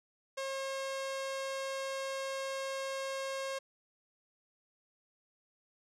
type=tone with low-pass filter; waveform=sawtooth; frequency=539 Hz; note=C#5; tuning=49 cents flat; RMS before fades=-38 dBFS; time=0.37-3.59 s; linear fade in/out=10 ms; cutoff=8000 Hz; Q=1; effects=none